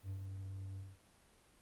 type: tone with ADSR envelope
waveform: triangle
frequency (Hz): 96.5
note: G2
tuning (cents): -27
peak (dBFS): -37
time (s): 0.03-0.98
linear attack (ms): 67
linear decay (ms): 85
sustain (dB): -4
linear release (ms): 220
effects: pink hiss -67 dBFS RMS until 1.61 s + Opus 32 kbps